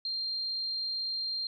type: tone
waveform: sine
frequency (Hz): 4186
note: C8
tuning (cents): 0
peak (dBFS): -31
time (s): 0.05-1.47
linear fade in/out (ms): 2
effects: none